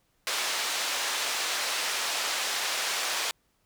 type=band-pass noise; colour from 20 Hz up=white; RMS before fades=-30 dBFS; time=0.27-3.31 s; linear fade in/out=0 ms; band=560 to 5500 Hz; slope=12 dB/octave; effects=pink hiss -71 dBFS RMS until 3.65 s